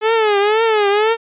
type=tone with vibrato; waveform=sawtooth; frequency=427 Hz; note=G#4; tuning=48 cents sharp; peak=-8 dBFS; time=0.01-1.17 s; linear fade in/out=50 ms; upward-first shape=triangle; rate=2 Hz; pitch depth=130 cents each way; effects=resampled to 8000 Hz